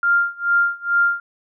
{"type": "tone with tremolo", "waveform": "sine", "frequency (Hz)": 1396.9, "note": "F6", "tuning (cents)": 0, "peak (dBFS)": -12, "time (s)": [0.03, 1.2], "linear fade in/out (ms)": 2, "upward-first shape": "sine", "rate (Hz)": 2.3, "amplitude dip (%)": 95, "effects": []}